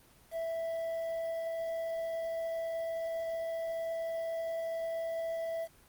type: tone with quantisation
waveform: triangle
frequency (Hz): 659.3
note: E5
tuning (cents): 0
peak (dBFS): -31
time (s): 0.31-5.68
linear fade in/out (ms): 50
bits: 9
effects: pink hiss -61 dBFS RMS until 5.88 s + Opus 24 kbps